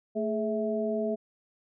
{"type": "tone cluster", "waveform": "sine", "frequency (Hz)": [221.9, 421.7, 654], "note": ["A3", "G#4", "E5"], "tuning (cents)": [15, 26, -14], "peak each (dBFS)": -31, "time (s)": [0.15, 1.16], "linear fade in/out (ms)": 20, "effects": []}